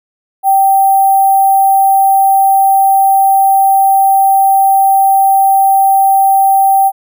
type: tone with sample-and-hold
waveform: sine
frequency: 780 Hz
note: G5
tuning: 9 cents flat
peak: -5 dBFS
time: 0.43-6.92 s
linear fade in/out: 50 ms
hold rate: 11025 Hz
effects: none